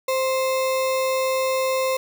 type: tone with sample-and-hold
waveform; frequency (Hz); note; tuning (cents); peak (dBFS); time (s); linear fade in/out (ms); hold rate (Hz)
sine; 523.3; C5; 0; -19; 0.08-1.97; 5; 1575
effects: none